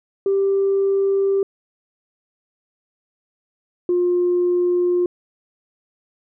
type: tone pair in turn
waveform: sine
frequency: 392.4 / 354.9 Hz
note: G4 / F4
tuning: +2 / +28 cents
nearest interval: major second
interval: 174 cents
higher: first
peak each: -14 dBFS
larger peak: neither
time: 0.26-1.43 / 3.89-5.06 s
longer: neither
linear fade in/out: 2 ms
effects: tanh soft clip ceiling -11 dBFS